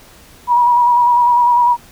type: tone with vibrato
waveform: sine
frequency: 965 Hz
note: B5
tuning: 40 cents flat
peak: -8 dBFS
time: 0.47-1.77 s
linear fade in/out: 50 ms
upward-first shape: square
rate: 10 Hz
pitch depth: 25 cents each way
effects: pink hiss -43 dBFS RMS until 1.91 s